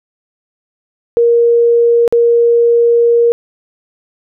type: tone with dropouts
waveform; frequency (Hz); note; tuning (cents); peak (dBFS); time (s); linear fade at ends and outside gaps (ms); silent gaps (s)
sine; 470.1; A#4; +15; -6; 1.17-3.32; 0; 2.078-2.125
effects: none